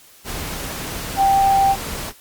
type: tone in noise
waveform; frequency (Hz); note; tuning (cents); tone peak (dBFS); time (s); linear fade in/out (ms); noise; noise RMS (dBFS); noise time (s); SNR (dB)
sine; 784; G5; 0; -12; 1.16-1.76; 50; pink; -28; 0.24-2.13; +13
effects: white hiss -48 dBFS RMS until 2.2 s + Opus 48 kbps